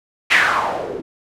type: noise with low-pass filter sweep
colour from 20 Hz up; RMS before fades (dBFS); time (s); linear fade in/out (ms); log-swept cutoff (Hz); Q
blue; -18; 0.3-1.02; 20; 2300 to 320; 3.6
effects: none